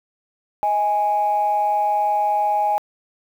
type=tone pair together; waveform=sine; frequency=632.2 / 829 Hz; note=D#5 / G#5; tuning=+27 / -3 cents; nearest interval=perfect fourth; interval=470 cents; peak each=-24 / -16 dBFS; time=0.63-2.78 s; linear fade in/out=0 ms; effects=tanh soft clip ceiling -11 dBFS + 8-bit